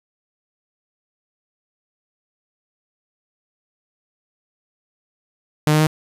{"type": "tone with pitch steps", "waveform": "sawtooth", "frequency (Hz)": [151.7, 153.64, 155.6], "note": ["D#3", "D#3", "D#3"], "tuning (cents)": [-44, -22, 0], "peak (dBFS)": -9, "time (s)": [5.67, 5.868], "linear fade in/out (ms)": 0, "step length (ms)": 66, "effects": ["resampled to 32000 Hz"]}